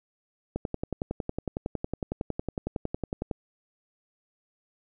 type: click train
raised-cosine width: 2 ms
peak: -16 dBFS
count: 31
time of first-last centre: 0.56-3.312 s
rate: 10.9 Hz
effects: none